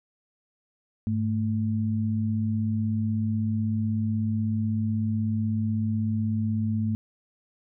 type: tone pair together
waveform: sine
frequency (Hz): 103.83 / 220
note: G#2 / A3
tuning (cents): 0 / 0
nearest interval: octave + minor second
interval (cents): 1300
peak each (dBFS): -26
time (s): 1.07-6.95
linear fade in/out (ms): 0
effects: none